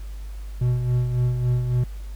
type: tone with tremolo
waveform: triangle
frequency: 123.47 Hz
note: B2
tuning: in tune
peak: -15 dBFS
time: 0.61-1.84 s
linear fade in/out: 5 ms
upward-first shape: sine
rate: 3.6 Hz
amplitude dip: 50%
effects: added 50 Hz sine -31 dBFS peak until 2.15 s + pink hiss -52 dBFS RMS until 2.15 s